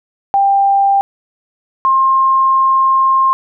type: tone pair in turn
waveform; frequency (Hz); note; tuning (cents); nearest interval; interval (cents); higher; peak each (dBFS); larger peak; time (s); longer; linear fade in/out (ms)
sine; 792 / 1063.3; G5 / C6; +18 / +28; perfect fourth; 510; second; -8; neither; 0.34-1.01 / 1.85-3.33; second; 0
effects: none